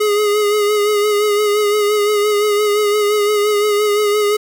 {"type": "tone with vibrato", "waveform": "square", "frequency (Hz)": 416.8, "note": "G#4", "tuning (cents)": 6, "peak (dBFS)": -13, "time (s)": [0, 4.37], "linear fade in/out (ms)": 10, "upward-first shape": "sine", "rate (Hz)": 5.8, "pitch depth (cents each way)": 34, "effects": []}